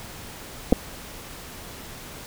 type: clicks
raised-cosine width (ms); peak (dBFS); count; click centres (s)
2; -3; 2; 0.724 / 0.728
effects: pink hiss -40 dBFS RMS until 2.26 s